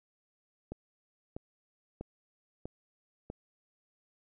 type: click train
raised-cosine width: 2 ms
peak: -26 dBFS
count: 5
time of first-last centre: 0.72-3.301 s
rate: 1.55 Hz
effects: none